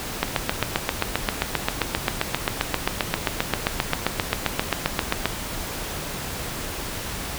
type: click train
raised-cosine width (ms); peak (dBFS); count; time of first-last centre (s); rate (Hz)
0.3; -3; 39; 0.23-5.256; 7.56
effects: pink hiss -31 dBFS RMS until 7.38 s